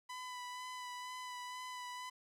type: tone with vibrato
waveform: sawtooth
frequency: 998 Hz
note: B5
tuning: 18 cents sharp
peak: -40 dBFS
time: 0.09-2.1 s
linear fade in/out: 10 ms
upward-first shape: sine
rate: 2.1 Hz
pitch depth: 18 cents each way
effects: low-pass 10000 Hz 12 dB/octave + 12-bit